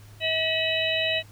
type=harmonic tone with a mistuned harmonic; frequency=643 Hz; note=E5; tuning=43 cents flat; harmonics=1 / 3 / 4 / 5 / 6; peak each=-28 / -31 / -28 / -28 / -31 dBFS; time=0.2-1.23 s; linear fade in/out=50 ms; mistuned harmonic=5; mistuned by=-130 cents; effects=added 104 Hz sine -46 dBFS peak until 1.31 s + pink hiss -54 dBFS RMS until 1.31 s